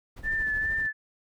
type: noise with tremolo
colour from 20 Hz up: brown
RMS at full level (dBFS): -38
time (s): 0.16-0.87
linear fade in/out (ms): 10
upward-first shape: sine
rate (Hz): 13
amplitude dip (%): 55
type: tone with vibrato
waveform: sine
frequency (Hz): 1760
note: A6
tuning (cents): 0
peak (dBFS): -25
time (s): 0.23-0.93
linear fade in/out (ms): 50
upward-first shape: sine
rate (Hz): 2.4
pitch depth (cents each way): 28
effects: none